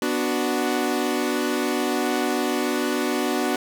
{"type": "chord", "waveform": "sawtooth", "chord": "B minor", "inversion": "none", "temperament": "equal", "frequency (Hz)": [246.9, 293.7, 370], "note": ["B3", "D4", "F#4"], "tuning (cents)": [0, 0, 0], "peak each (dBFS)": -22, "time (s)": [0.02, 3.56], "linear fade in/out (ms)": 2, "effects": []}